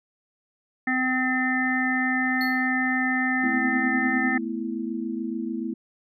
harmonic tone, 256.9 Hz, C4, 32 cents flat, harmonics 1 / 3 / 5 / 7 / 8, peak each -25 / -31 / -35 / -25 / -30 dBFS, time 0.87-4.38 s, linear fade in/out 5 ms
square tone with exponential decay, 4334 Hz, C#8, 40 cents flat, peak -30 dBFS, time 2.41-2.69 s, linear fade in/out 1 ms, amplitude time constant 59 ms
sine chord, A suspended second, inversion none, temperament equal, 220 / 246.9 / 329.6 Hz, A3 / B3 / E4, 0 / 0 / 0 cents, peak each -31 dBFS, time 3.43-5.74 s, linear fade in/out 10 ms
effects none

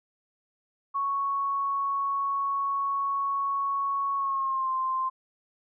sine tone with pitch glide, 1108.7 to 1046.5 Hz, C#6 to C6, 0 to 0 cents, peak -25 dBFS, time 0.94-5.1 s, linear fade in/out 20 ms, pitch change -100 cents, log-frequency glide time 4.16-4.72 s, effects none

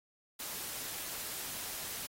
white noise, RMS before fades -41 dBFS, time 0.39-2.07 s, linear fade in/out 10 ms, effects AAC 48 kbps

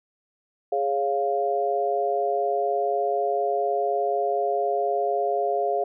sine chord, Db major, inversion second, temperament equal, 415.3 / 554.4 / 698.5 Hz, Ab4 / Db5 / F5, 0 / 0 / 0 cents, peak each -26 / -28 / -24 dBFS, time 0.72-5.84 s, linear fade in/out 5 ms, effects none

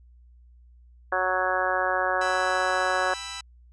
harmonic tone, 185 Hz, F#3, in tune, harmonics 2 / 3 / 4 / 5 / 6 / 7 / 8 / 9, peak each -35 / -29 / -29 / -33 / -30 / -33 / -31 / -29 dBFS, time 1.12-3.14 s, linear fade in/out 5 ms
10% pulse chord, E minor, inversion first, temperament just, 791.1 / 988.9 / 1318.5 Hz, G5 / B5 / E6, +16 / +2 / 0 cents, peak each -35 / -30 / -30 dBFS, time 2.21-3.41 s, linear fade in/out 5 ms
effects added 60 Hz sine -50 dBFS peak until 3.72 s + resampled to 22050 Hz

